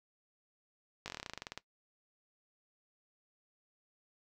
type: slowing click train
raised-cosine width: 0.2 ms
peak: -23 dBFS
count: 16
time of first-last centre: 1.06-1.576 s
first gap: 19 ms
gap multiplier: 1.08
effects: noise-tail reverb RT60 0.1 s tail -19 dB re dry